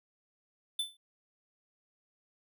square tone with exponential decay, 3520 Hz, A7, in tune, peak -28 dBFS, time 0.79-0.97 s, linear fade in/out 5 ms, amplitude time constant 38 ms, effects none

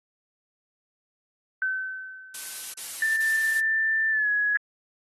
sine tone with exponential decay, 1529 Hz, G6, 44 cents flat, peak -22 dBFS, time 1.62-2.87 s, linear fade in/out 1 ms, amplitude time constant 270 ms
blue noise bursts, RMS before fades -34 dBFS, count 3, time 2.34-3.602 s, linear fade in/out 5 ms, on 400 ms, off 31 ms
sine tone with pitch glide, 1777 to 1677.3 Hz, A6 to G#6, +17 to +17 cents, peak -21 dBFS, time 3.02-4.57 s, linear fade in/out 2 ms, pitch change -100 cents, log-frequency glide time 4.1-4.29 s
effects AAC 32 kbps

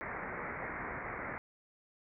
white low-pass noise, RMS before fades -41 dBFS, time 0.01-1.38 s, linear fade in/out 0 ms, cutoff 2200 Hz, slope 96 dB/octave, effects none

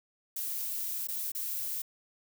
violet noise with dropouts, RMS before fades -35 dBFS, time 0.36-1.82 s, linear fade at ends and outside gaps 5 ms, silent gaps 1.073-1.085 / 1.319-1.349 s, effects none

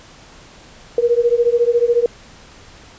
sine beating tone pair, 468.5 / 482.5 Hz, A#4 / B4, +9 / -40 cents, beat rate 14 Hz, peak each -15 dBFS, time 0.98-2.06 s, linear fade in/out 2 ms, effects pink hiss -43 dBFS RMS until 2.98 s + resampled to 16000 Hz

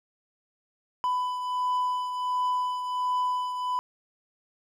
triangle beating tone pair, 998 / 999.4 Hz, B5 / B5, +18 / +20 cents, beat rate 1.4 Hz, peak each -24 / -33 dBFS, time 1.04-3.79 s, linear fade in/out 0 ms, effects none

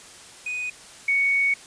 triangle / sine tone pair in turn, 2489 / 2228 Hz, D#7 / C#7, 0 / +8 cents, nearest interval major second, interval 192 cents, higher first, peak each -25 / -18 dBFS, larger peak second, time 0.46-0.7 / 1.08-1.54 s, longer second, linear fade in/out 5 ms, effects white hiss -45 dBFS RMS until 1.66 s + resampled to 22050 Hz

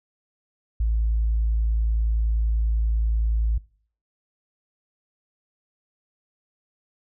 sine tone, 55.2 Hz, A1, 6 cents sharp, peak -18 dBFS, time 0.8-3.58 s, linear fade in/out 5 ms, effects noise-tail reverb RT60 0.5 s tail -23 dB re dry + tanh soft clip ceiling -15 dBFS

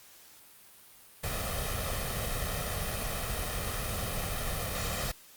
pink noise with comb filter, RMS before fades -33 dBFS, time 1.23-5.12 s, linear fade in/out 10 ms, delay 1.6 ms, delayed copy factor +0.65, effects white hiss -55 dBFS RMS until 5.36 s + Opus 48 kbps

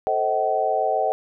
sine chord, A diminished seventh, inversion none, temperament just, 440 / 528 / 633.6 / 760.3 Hz, A4 / C5 / Eb5 / Gb5, 0 / +16 / +31 / +47 cents, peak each -27 / -27 / -24 / -22 dBFS, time 0.07-1.12 s, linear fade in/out 0 ms, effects none

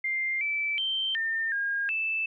sine tone with pitch steps, 2101 / 2318 / 3124 / 1807 / 1623 / 2637 Hz, C7 / D7 / G7 / A6 / G#6 / E7, +7 / -23 / -7 / +46 / -40 / 0 cents, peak -26 dBFS, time 0.04-2.26 s, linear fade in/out 5 ms, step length 370 ms, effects none

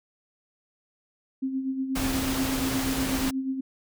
sine tone with tremolo, 265 Hz, C4, 22 cents sharp, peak -24 dBFS, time 1.42-3.61 s, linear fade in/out 10 ms, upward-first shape sine, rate 8.3 Hz, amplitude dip 55%
pink noise, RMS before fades -30 dBFS, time 1.95-3.31 s, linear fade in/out 10 ms
effects none

